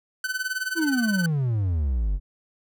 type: tone with tremolo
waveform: 45% pulse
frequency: 1515 Hz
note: F#6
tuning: 40 cents sharp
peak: -23 dBFS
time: 0.24-1.26 s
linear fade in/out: 2 ms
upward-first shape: sine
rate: 19 Hz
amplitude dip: 80%
type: exponential sweep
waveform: triangle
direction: down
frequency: 344.4 to 43.65 Hz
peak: -19 dBFS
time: 0.75-2.2 s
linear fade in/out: 50 ms
effects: none